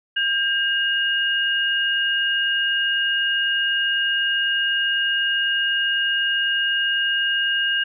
sine tone pair together, 1602 / 2854 Hz, G6 / F7, +37 / +37 cents, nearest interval minor seventh, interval 1000 cents, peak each -21 / -21 dBFS, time 0.16-7.84 s, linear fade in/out 10 ms, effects none

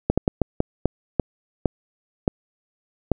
slowing click train, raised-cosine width 2 ms, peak -4 dBFS, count 10, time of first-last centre 0.1-3.117 s, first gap 76 ms, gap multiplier 1.35, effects none

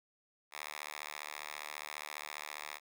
5% pulse tone with high-pass filter, 74.8 Hz, D2, 32 cents sharp, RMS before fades -45 dBFS, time 0.51-2.8 s, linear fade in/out 50 ms, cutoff 1400 Hz, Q 1.4, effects none

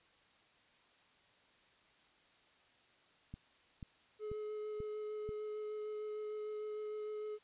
click train, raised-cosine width 5 ms, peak -34 dBFS, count 5, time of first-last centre 3.34-5.291 s, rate 2.05 Hz
triangle tone with vibrato, 425.3 Hz, G#4, 41 cents sharp, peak -38 dBFS, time 4.19-7.39 s, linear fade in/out 50 ms, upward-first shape sine, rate 6.6 Hz, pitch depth 9 cents each way
effects white hiss -68 dBFS RMS until 7.43 s + resampled to 8000 Hz

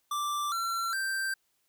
square tone with pitch steps, 1174.7 / 1357.2 / 1568 Hz, D6 / F6 / G6, 0 / -50 / 0 cents, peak -30 dBFS, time 0.11-1.34 s, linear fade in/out 5 ms, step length 410 ms, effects white hiss -74 dBFS RMS until 1.68 s

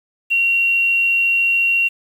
sine tone with quantisation, 2747 Hz, F7, 29 cents flat, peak -13 dBFS, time 0.3-1.89 s, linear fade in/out 20 ms, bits 7, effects none

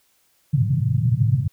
pink band-pass noise, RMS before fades -19 dBFS, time 0.53-1.48 s, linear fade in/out 10 ms, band 110 to 150 Hz, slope 48 dB/octave, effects white hiss -63 dBFS RMS until 1.52 s

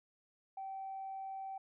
sine tone, 773 Hz, G5, 24 cents flat, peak -40 dBFS, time 0.57-1.58 s, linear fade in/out 5 ms, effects tanh soft clip ceiling -36 dBFS

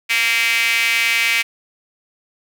sawtooth tone with high-pass filter, 230.4 Hz, A#3, 20 cents flat, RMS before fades -17 dBFS, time 0.09-1.43 s, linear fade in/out 20 ms, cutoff 2300 Hz, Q 5.1, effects none

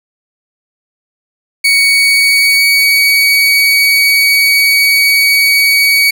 30% pulse tone with pitch glide, 2237 to 2254 Hz, C#7 to C#7, +15 to +28 cents, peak -4 dBFS, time 1.64-6.11 s, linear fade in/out 10 ms, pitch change +13 cents, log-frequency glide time 1.8-2.94 s, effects none

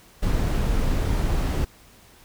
brown noise, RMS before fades -22 dBFS, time 0.22-1.65 s, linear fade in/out 10 ms, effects pink hiss -52 dBFS RMS until 2.24 s

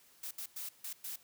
blue noise bursts at uneven times, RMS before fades -42 dBFS, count 5, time 0.23-0.31 / 0.38-0.46 / 0.56-0.69 / 0.84-0.93 / 1.04-1.16 s, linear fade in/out 5 ms, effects white hiss -64 dBFS RMS until 1.23 s + high-pass 60 Hz 12 dB/octave

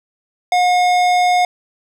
sine tone with tanh clipping, 720 Hz, F#5, 47 cents flat, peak -13 dBFS, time 0.52-1.45 s, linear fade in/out 2 ms, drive 17 dB, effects none

